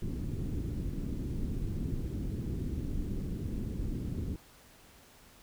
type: low-pass noise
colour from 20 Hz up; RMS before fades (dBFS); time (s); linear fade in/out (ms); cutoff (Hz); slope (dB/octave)
pink; -35; 0.02-4.36; 2; 320; 24
effects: pink hiss -58 dBFS RMS until 5.42 s